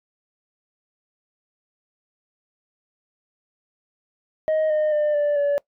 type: tone with pitch steps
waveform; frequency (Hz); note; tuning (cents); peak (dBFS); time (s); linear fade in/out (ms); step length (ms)
sine; 626 / 612.4 / 599.1 / 586.1 / 573.4; D#5 / D#5 / D5 / D5 / D5; +10 / -28 / +34 / -4 / -42; -15; 4.48-5.58; 0; 220
effects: noise-tail reverb RT60 0.1 s tail -24 dB re dry + tanh soft clip ceiling -17 dBFS